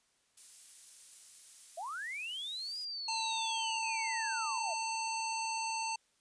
violet noise, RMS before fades -48 dBFS, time 0.37-2.85 s, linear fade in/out 5 ms
sine linear two-way sweep, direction up then down, 616 to 4948 to 616 Hz, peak -38 dBFS, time 1.77-4.74 s, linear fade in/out 10 ms, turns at 2.79 s
harmonic tone, 896 Hz, A5, 31 cents sharp, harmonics 1 / 3 / 5 / 7 / 9, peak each -36 / -41 / -43 / -44 / -46 dBFS, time 3.08-5.96 s, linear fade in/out 5 ms
effects white hiss -73 dBFS RMS until 6.2 s + resampled to 22050 Hz

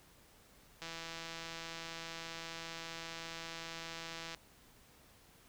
click train, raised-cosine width 0.2 ms, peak -27 dBFS, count 583, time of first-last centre 0.82-4.347 s, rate 165 Hz, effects pink hiss -63 dBFS RMS until 5.48 s

